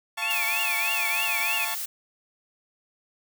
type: chord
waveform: 15% pulse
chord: F augmented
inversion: none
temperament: equal with one note detuned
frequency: 692 / 880 / 1108.7 Hz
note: F5 / A5 / C#6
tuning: -16 / 0 / 0 cents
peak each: -30 / -26 / -28 dBFS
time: 0.17-1.75 s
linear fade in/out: 10 ms
type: tone with vibrato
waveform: sine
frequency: 2489 Hz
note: D#7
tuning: in tune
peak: -25 dBFS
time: 0.22-1.65 s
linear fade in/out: 5 ms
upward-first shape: triangle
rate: 3.2 Hz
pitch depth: 220 cents each way
type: noise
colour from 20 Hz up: blue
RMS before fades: -32 dBFS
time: 0.3-1.86 s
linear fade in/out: 10 ms
effects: none

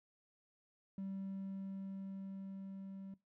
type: tone with level ramp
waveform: triangle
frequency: 193.7 Hz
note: G3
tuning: 20 cents flat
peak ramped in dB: -38 to -45 dBFS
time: 0.98-3.14 s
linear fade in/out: 2 ms
effects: noise-tail reverb RT60 0.2 s tail -19 dB re dry + tanh soft clip ceiling -34 dBFS

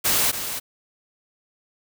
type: noise with echo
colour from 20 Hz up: white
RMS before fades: -20 dBFS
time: 0.04-0.32 s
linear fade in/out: 20 ms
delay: 280 ms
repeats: 1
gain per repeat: -9 dB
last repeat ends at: 0.6 s
effects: none

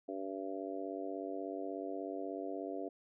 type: harmonic tone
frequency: 96.5 Hz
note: G2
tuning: 27 cents flat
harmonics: 3 / 4 / 5 / 6 / 7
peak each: -43 / -44 / -46 / -48 / -44 dBFS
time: 0.08-2.89 s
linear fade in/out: 10 ms
effects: none

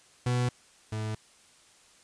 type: tone pair in turn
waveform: 40% pulse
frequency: 123.47 / 108.45 Hz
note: B2 / A2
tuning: 0 / -25 cents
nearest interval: major second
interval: 225 cents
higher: first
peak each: -24 / -30 dBFS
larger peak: first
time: 0.26-0.49 / 0.92-1.15 s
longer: neither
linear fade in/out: 5 ms
effects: white hiss -59 dBFS RMS until 2.03 s + resampled to 22050 Hz

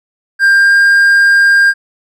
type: tone with pitch glide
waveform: triangle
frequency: 1594 to 1604.2 Hz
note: G6 to G6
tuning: +28 to +40 cents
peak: -3 dBFS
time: 0.39-1.74 s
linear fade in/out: 50 ms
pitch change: +12 cents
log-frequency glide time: 0.55-0.75 s
effects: none

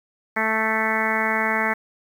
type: harmonic tone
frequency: 220 Hz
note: A3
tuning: in tune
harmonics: 1 / 2 / 3 / 4 / 5 / 6 / 7 / 8 / 9 / 10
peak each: -29 / -31 / -30 / -27 / -31 / -30 / -30 / -27 / -26 / -29 dBFS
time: 0.36-1.74 s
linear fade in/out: 10 ms
effects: 8-bit

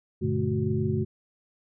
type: tone cluster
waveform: sine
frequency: 97.9 / 119.6 / 145.7 / 216.8 / 369.1 Hz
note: G2 / A#2 / D3 / A3 / F#4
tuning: -2 / +45 / -13 / -25 / -4 cents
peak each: -30 dBFS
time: 0.21-1.05 s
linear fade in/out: 20 ms
effects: none

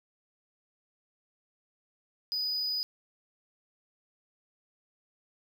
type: tone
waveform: triangle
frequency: 4966 Hz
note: D#8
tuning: 4 cents flat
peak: -28 dBFS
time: 2.32-2.83 s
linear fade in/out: 0 ms
effects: none

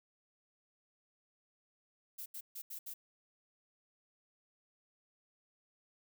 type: noise bursts at uneven times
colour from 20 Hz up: violet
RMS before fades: -45 dBFS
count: 5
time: 2.18-2.26 / 2.34-2.41 / 2.55-2.62 / 2.7-2.79 / 2.86-2.94 s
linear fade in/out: 10 ms
effects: none

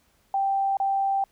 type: tone with dropouts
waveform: sine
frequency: 784 Hz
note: G5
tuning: in tune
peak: -21 dBFS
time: 0.34-1.24 s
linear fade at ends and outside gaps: 2 ms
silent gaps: 0.77-0.8 s
effects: pink hiss -65 dBFS RMS until 1.31 s

